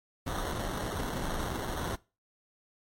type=noise with sample-and-hold; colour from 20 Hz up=pink; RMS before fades=-34 dBFS; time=0.26-1.96 s; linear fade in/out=10 ms; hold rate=2450 Hz; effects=noise-tail reverb RT60 0.3 s tail -22 dB re dry + MP3 64 kbps